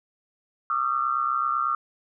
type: tone cluster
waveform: sine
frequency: 1154 / 1222 / 1352 Hz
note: D6 / D#6 / E6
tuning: -31 / -32 / +43 cents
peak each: -31 / -25 / -26 dBFS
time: 0.7-1.75 s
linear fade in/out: 2 ms
effects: none